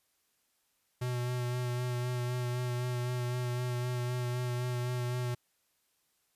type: tone with vibrato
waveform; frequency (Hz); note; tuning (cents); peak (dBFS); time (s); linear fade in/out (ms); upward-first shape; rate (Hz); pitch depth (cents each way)
square; 123.47; B2; 0; -32; 1.01-5.35; 10; sine; 3.9; 20
effects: white hiss -75 dBFS RMS until 6.35 s + resampled to 32000 Hz